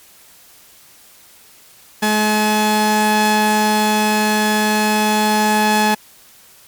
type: tone pair together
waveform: sawtooth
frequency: 213.1 / 852 Hz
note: G#3 / G#5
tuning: +45 / +44 cents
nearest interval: 2 octaves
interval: 2399 cents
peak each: -12 dBFS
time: 2.02-5.95 s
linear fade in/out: 10 ms
effects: white hiss -46 dBFS RMS until 6.67 s + MP3 96 kbps